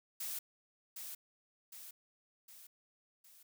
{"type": "noise with echo", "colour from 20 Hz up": "blue", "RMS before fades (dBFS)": -41, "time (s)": [0.2, 0.39], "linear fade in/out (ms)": 5, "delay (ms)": 760, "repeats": 4, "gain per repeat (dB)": -5, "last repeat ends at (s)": 3.43, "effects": []}